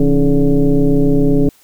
sine tone with frequency modulation, 130.81 Hz, C3, in tune, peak -8 dBFS, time 0-1.49 s, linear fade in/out 2 ms, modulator 147 Hz, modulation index 2, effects white hiss -50 dBFS RMS until 1.63 s

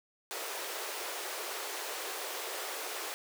pink high-pass noise, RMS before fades -39 dBFS, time 0.31-3.14 s, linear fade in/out 0 ms, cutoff 370 Hz, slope 48 dB/octave, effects none

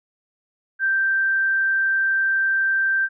sine tone, 1568 Hz, G6, in tune, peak -17 dBFS, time 0.79-3.09 s, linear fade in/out 50 ms, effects none

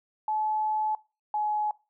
sine tone pair in turn, 860 / 845.2 Hz, A5 / G#5, -40 / +30 cents, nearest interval unison, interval 30 cents, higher first, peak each -25 dBFS, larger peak neither, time 0.28-0.95 / 1.34-1.71 s, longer first, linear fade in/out 2 ms, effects noise-tail reverb RT60 0.3 s tail -22 dB re dry

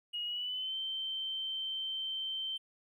triangle tone with pitch glide, 2886 to 3111 Hz, F#7 to G7, -44 to -14 cents, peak -31 dBFS, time 0.13-2.58 s, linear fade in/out 20 ms, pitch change +130 cents, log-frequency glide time 0.25-0.77 s, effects tanh soft clip ceiling -33 dBFS

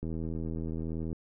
click train, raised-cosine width 3 ms, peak -24 dBFS, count 90, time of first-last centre 0.03-1.129 s, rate 81 Hz, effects none

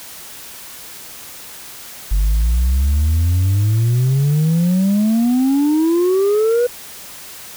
sine exponential sweep, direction up, 47.32 to 493.9 Hz, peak -9 dBFS, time 2.11-6.67 s, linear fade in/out 10 ms, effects tanh soft clip ceiling -11 dBFS + white hiss -35 dBFS RMS until 7.56 s

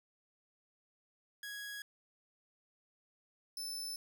sawtooth tone pair in turn, 1661.2 / 5274 Hz, G#6 / E8, 0 / 0 cents, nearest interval octave + minor sixth, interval 2000 cents, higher second, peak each -39 / -37 dBFS, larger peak second, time 1.43-1.82 / 3.57-3.96 s, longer neither, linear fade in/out 2 ms, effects none

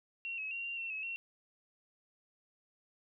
sine tone with pitch steps, 2736 / 2568 / 2752 / 2771 / 2710 / 2574 / 2726 Hz, F7 / E7 / F7 / F7 / E7 / E7 / F7, -36 / -46 / -26 / -14 / +47 / -42 / -43 cents, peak -37 dBFS, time 0.25-1.16 s, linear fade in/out 0 ms, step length 130 ms, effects none

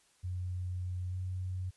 sine tone with pitch glide, 90.7 to 92.23 Hz, F#2 to F#2, -34 to -5 cents, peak -34 dBFS, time 0.23-1.71 s, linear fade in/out 20 ms, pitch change +29 cents, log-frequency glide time 1.09-1.15 s, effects white hiss -68 dBFS RMS until 1.76 s + resampled to 24000 Hz

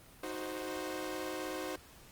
sawtooth chord, C diminished, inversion first, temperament equal, 311.1 / 370 / 523.3 Hz, Eb4 / Gb4 / C5, 0 / 0 / 0 cents, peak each -38 / -38 / -38 dBFS, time 0.23-1.76 s, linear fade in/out 5 ms, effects pink hiss -57 dBFS RMS until 2.11 s + Opus 24 kbps

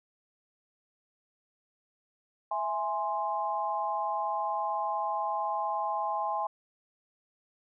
sine chord, E augmented, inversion none, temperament equal, 659.3 / 830.6 / 1046.5 Hz, E5 / G#5 / B#5, 0 / 0 / 0 cents, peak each -36 / -31 / -33 dBFS, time 2.51-6.47 s, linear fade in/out 5 ms, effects none

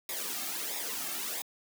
white noise with flanger, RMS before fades -36 dBFS, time 0.09-1.42 s, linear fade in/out 2 ms, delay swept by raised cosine 0.67 to 2.07 ms, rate 1.5 Hz, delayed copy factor -0.7, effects high-pass 200 Hz 12 dB/octave

